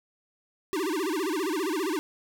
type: tone with vibrato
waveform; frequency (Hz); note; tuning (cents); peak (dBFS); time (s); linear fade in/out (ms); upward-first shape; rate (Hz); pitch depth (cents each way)
square; 345.3; F4; -20; -27; 0.73-1.99; 0; sine; 15; 260
effects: none